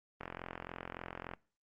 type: click train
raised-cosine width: 0.5 ms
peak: -26 dBFS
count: 50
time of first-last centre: 0.21-1.336 s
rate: 43.5 Hz
effects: noise-tail reverb RT60 0.4 s tail -23 dB re dry + Opus 32 kbps